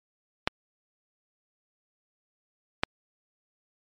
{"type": "clicks", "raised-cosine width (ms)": 0.3, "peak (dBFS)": -6, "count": 2, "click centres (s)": [0.475, 2.835], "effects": ["MP3 48 kbps"]}